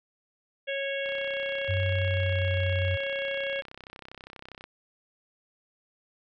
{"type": "harmonic tone", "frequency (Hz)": 551, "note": "C#5", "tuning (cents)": -11, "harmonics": [1, 3, 4, 5, 6], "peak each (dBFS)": [-31, -36, -37, -38, -39], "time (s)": [0.67, 3.62], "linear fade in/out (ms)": 20}
{"type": "click train", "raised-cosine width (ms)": 0.3, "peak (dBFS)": -27, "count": 117, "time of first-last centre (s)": [1.06, 4.64], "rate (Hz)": 32.4}
{"type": "tone with pitch glide", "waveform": "sine", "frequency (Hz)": [95, 92.08], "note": ["F#2", "F#2"], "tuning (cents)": [46, -8], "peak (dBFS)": -25, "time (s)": [1.68, 2.97], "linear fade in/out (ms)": 20, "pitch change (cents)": -54, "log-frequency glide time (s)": [1.8, 2.66]}
{"effects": []}